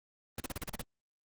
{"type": "noise bursts", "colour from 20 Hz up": "pink", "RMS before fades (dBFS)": -37, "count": 8, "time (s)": [0.38, 0.814], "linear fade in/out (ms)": 2, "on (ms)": 21, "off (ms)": 38, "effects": ["Opus 24 kbps"]}